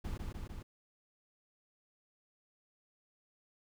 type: noise with echo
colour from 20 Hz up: brown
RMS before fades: -39 dBFS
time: 0.04-0.18 s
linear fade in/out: 10 ms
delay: 150 ms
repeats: 3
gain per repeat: -2 dB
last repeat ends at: 0.63 s
effects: none